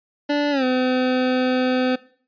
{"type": "tone with pitch glide", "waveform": "25% pulse", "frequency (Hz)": [291.1, 254.9], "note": ["D4", "C4"], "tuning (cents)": [-15, -45], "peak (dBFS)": -14, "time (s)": [0.29, 1.96], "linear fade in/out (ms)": 10, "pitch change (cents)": -230, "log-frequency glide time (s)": [0.51, 0.64], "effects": ["noise-tail reverb RT60 0.5 s tail -20 dB re dry", "resampled to 11025 Hz"]}